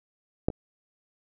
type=clicks; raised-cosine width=2 ms; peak=-9 / -23 dBFS; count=2; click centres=0.485 / 0.502 s; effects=none